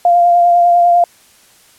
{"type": "tone with vibrato", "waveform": "sine", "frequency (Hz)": 697, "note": "F5", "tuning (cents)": -4, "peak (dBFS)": -6, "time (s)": [0.05, 1.04], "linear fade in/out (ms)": 2, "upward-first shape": "sine", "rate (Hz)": 10, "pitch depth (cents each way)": 18, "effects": ["white hiss -47 dBFS RMS until 1.78 s", "low-pass 12000 Hz 12 dB/octave"]}